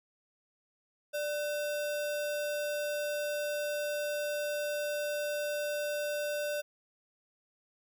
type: tone with sample-and-hold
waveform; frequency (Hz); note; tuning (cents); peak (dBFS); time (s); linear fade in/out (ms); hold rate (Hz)
sine; 590; D5; +8; -31; 1.13-6.62; 20; 2100
effects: none